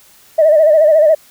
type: tone with vibrato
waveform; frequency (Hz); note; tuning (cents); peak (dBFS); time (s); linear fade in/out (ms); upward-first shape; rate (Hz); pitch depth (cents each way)
sine; 620; D#5; -6; -5; 0.38-1.15; 10; sine; 14; 86
effects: tanh soft clip ceiling -1 dBFS + white hiss -46 dBFS RMS until 1.3 s